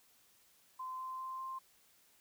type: tone with pitch steps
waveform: sine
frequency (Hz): 1032 / 1038 / 1044 / 1050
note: C6 / C6 / C6 / C6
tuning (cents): -24 / -14 / -4 / +6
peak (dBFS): -40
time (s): 0.79-1.59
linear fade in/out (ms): 10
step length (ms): 200
effects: white hiss -68 dBFS RMS until 2.2 s